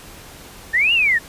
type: linear two-way sweep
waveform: sine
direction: up then down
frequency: 1743 to 2879 to 1743 Hz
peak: -13 dBFS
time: 0.73-1.19 s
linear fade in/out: 20 ms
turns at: 0.93 s
effects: pink hiss -40 dBFS RMS until 1.28 s + resampled to 32000 Hz